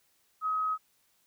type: tone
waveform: sine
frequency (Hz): 1269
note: D#6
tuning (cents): +34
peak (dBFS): -27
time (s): 0.41-0.78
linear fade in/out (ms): 50
effects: white hiss -70 dBFS RMS until 1.26 s